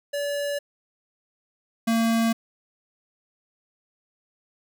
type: tone pair in turn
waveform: square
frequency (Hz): 574 / 227.8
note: D5 / A#3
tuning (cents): -40 / -40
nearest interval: octave + major third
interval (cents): 1600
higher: first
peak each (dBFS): -26 / -20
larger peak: second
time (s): 0.13-0.59 / 1.87-2.33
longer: neither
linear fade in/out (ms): 10
effects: none